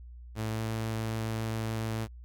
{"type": "tone with pitch glide", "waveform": "sawtooth", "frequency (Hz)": [110, 111.6], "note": ["A2", "A2"], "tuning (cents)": [0, 25], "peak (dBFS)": -27, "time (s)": [0.35, 2.08], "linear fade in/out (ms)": 50, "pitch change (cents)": 25, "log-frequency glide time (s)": [0.48, 0.64], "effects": ["added 60 Hz sine -44 dBFS peak until 2.24 s"]}